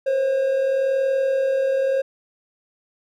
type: tone pair together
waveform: triangle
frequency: 497 / 537.8 Hz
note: B4 / C5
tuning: +11 / +47 cents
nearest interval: minor second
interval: 136 cents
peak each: -27 / -16 dBFS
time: 0.06-2.02 s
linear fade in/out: 10 ms
effects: none